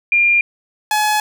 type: tone pair in turn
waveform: sine / sawtooth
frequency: 2400 / 848.5 Hz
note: D7 / G#5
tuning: +37 / +37 cents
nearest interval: octave + tritone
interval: 1800 cents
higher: first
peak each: -10 dBFS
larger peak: neither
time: 0.12-0.41 / 0.91-1.2 s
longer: neither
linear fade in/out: 2 ms
effects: none